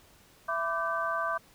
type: tone cluster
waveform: sine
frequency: 664 / 1005 / 1172 / 1540 Hz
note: E5 / B5 / D6 / G6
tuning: +12 / +30 / -4 / -31 cents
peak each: -34 / -37 / -31 / -34 dBFS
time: 0.48-1.38 s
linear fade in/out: 10 ms
effects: pink hiss -59 dBFS RMS until 1.54 s